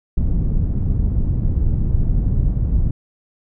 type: low-pass noise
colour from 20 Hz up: pink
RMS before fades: -17 dBFS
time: 0.17-2.91 s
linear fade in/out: 5 ms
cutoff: 130 Hz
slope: 12 dB/octave
effects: none